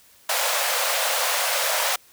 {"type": "high-pass noise", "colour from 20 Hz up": "pink", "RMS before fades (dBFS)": -23, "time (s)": [0.29, 1.96], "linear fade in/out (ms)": 5, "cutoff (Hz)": 500, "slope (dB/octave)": 96, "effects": ["white hiss -54 dBFS RMS until 2.12 s"]}